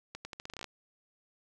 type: accelerating click train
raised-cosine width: 0.2 ms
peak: -24 dBFS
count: 12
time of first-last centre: 0.15-0.643 s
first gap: 100 ms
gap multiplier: 0.82
effects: none